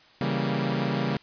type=chord; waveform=sawtooth; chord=C# diminished seventh; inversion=none; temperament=equal; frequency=138.59 / 164.81 / 196 / 233.1 Hz; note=C#3 / E3 / G3 / Bb3; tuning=0 / 0 / 0 / 0 cents; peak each=-25 / -28 / -26 / -27 dBFS; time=0.21-1.17 s; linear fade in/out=2 ms; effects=white hiss -55 dBFS RMS until 1.22 s + resampled to 11025 Hz